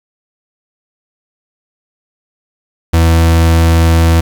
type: tone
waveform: 40% pulse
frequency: 82.5 Hz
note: E2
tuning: 2 cents sharp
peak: -5 dBFS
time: 2.93-4.21 s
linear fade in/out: 10 ms
effects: 7-bit